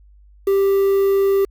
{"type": "tone with quantisation", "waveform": "triangle", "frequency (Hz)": 392.7, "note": "G4", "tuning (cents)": 3, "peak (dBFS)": -11, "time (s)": [0.47, 1.45], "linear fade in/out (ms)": 5, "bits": 6, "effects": ["added 50 Hz sine -45 dBFS peak until 1.5 s"]}